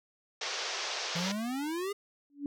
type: band-pass noise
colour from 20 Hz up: white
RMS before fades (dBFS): -36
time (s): 0.41-1.32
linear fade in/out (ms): 5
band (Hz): 380 to 6100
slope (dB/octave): 48
type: exponential sweep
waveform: square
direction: up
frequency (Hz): 164.81 to 415.3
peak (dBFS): -33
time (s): 1.15-1.93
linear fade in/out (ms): 10
type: tone with exponential growth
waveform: sine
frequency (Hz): 285.6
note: D4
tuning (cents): -48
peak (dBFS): -29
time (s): 2.3-2.46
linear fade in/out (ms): 1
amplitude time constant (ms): 34
effects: none